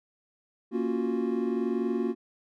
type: chord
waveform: triangle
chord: Gb major seventh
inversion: first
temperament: equal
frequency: 233.1 / 277.2 / 349.2 / 370 Hz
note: Bb3 / Db4 / F4 / Gb4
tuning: 0 / 0 / 0 / 0 cents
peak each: -28 / -32 / -30 / -29 dBFS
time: 0.71-2.15 s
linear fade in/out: 50 ms
effects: none